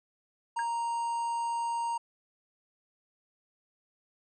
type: harmonic tone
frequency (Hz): 932.3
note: A#5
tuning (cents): 0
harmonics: 1 / 3 / 5 / 7 / 9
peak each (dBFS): -29 / -50 / -54 / -55 / -49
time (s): 0.56-1.98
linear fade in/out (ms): 10
type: tone with exponential decay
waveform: sine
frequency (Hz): 1626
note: G#6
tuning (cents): -37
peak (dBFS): -30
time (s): 0.59-0.68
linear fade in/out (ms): 1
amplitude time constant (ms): 18
effects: none